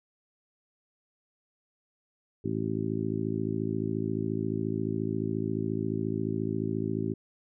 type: harmonic tone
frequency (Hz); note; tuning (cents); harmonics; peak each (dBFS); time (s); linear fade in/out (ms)
54.3; A1; -22; 2 / 3 / 4 / 5 / 6 / 7; -35 / -35 / -35 / -35 / -35 / -35; 2.44-7.14; 10
effects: none